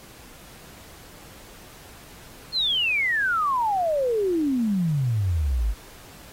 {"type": "exponential sweep", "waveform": "sine", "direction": "down", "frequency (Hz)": [4332, 48.13], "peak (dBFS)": -20, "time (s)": [2.52, 5.75], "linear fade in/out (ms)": 50, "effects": ["pink hiss -47 dBFS RMS until 6.32 s", "AAC 48 kbps"]}